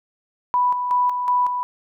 sine tone with tremolo, 987.8 Hz, B5, in tune, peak -15 dBFS, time 0.54-1.63 s, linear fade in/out 0 ms, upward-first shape square, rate 2.7 Hz, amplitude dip 50%, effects none

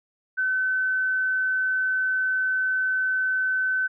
sine tone, 1521 Hz, F#6, 47 cents sharp, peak -21 dBFS, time 0.37-3.88 s, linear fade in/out 20 ms, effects none

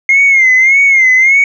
sine tone with vibrato, 2126 Hz, C7, 27 cents sharp, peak -3 dBFS, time 0.09-1.44 s, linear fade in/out 2 ms, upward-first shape sine, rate 1.7 Hz, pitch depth 86 cents each way, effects tanh soft clip ceiling -1 dBFS

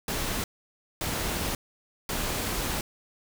pink noise bursts at uneven times, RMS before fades -30 dBFS, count 3, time 0.08-0.44 / 1.01-1.55 / 2.09-2.81 s, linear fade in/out 2 ms, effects none

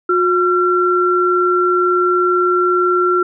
sine tone pair together, 360.5 / 1361 Hz, F#4 / F6, -45 / -45 cents, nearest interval octave + major seventh, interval 2300 cents, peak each -14 dBFS, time 0.09-3.23 s, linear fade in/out 5 ms, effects none

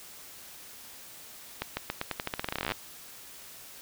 accelerating click train, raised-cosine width 0.3 ms, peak -14 dBFS, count 23, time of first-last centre 1.62-2.72 s, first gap 150 ms, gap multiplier 0.87, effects white hiss -48 dBFS RMS until 3.81 s

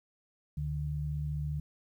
sine tone pair together, 73.42 / 148.37 Hz, D2 / D3, 0 / +18 cents, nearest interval octave, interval 1218 cents, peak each -36 / -33 dBFS, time 0.57-1.6 s, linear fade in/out 5 ms, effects 11-bit

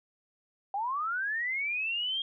sine linear sweep, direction up, 765 to 3245 Hz, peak -29 dBFS, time 0.74-2.22 s, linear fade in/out 2 ms, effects none

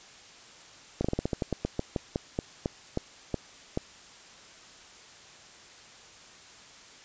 slowing click train, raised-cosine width 2 ms, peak -14 dBFS, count 18, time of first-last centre 1.01-3.774 s, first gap 35 ms, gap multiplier 1.17, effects white hiss -51 dBFS RMS until 7.04 s + resampled to 16000 Hz

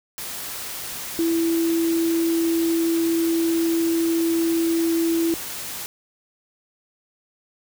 sine tone in noise, 331.7 Hz, E4, 11 cents sharp, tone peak -18 dBFS, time 1.19-5.34 s, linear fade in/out 0 ms, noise white, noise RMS -32 dBFS, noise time 0.18-5.86 s, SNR +11 dB, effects none

